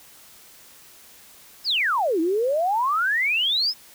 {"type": "exponential two-way sweep", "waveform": "sine", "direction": "down then up", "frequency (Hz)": [5360, 312.8, 5360], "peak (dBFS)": -19, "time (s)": [1.64, 3.74], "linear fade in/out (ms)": 50, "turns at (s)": 2.2, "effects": ["white hiss -49 dBFS RMS until 3.94 s"]}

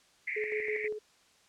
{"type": "band-pass noise", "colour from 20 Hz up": "white", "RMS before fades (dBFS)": -37, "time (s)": [0.27, 0.88], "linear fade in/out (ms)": 5, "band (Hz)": [1900, 2300], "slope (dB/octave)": 96}
{"type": "tone with tremolo", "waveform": "sine", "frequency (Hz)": 425.9, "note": "G#4", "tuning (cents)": 44, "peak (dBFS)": -31, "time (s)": [0.36, 0.99], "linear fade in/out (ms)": 10, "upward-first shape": "square", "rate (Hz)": 6.2, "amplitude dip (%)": 50}
{"effects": ["white hiss -64 dBFS RMS until 1.48 s", "low-pass 7000 Hz 12 dB/octave"]}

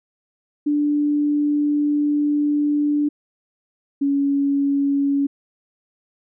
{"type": "tone pair in turn", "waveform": "sine", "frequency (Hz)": [293.7, 280.4], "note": ["D4", "C#4"], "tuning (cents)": [0, 20], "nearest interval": "minor second", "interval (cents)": 80, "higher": "first", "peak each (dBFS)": -16, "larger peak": "neither", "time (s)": [[0.66, 3.09], [4.01, 5.27]], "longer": "first", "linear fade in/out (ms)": 10, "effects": []}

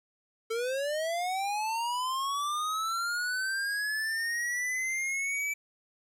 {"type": "linear sweep", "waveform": "square", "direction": "up", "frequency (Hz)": [442.3, 2316], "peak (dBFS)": -30, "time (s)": [0.5, 5.54], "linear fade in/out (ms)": 10, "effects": ["low-pass 12000 Hz 12 dB/octave", "10-bit"]}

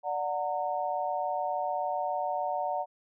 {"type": "chord", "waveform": "sine", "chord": "D augmented", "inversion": "none", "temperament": "just", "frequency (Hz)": [587.3, 734.2, 917.7], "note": ["D5", "F#5", "A#5"], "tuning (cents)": [0, -14, -27], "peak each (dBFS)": [-34, -31, -34], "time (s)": [0.03, 2.86], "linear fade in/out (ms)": 50, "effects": []}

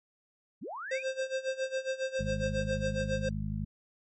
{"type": "linear sweep", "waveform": "sine", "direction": "up", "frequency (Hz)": [123.47, 2639], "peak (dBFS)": -37, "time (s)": [0.61, 1.04], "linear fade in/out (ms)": 20}
{"type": "tone with tremolo", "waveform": "square", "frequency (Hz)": 527, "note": "C5", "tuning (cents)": 12, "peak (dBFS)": -29, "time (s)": [0.91, 3.29], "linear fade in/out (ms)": 5, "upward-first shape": "sine", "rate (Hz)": 7.3, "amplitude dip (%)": 85}
{"type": "harmonic tone", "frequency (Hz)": 51.8, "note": "G#1", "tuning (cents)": -4, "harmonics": [1, 2, 3, 4], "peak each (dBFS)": [-37, -37, -37, -37], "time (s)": [2.19, 3.65], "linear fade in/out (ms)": 10}
{"effects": ["low-pass 8000 Hz 12 dB/octave", "MP3 32 kbps"]}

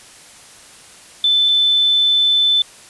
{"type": "tone pair in turn", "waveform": "sine", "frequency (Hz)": [3520, 3520], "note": ["A7", "A7"], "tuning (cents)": [0, 0], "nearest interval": "unison", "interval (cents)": 0, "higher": "neither", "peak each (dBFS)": -11, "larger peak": "neither", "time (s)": [[1.24, 1.49], [1.49, 2.62]], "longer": "second", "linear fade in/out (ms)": 2, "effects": ["white hiss -42 dBFS RMS until 2.89 s", "resampled to 24000 Hz"]}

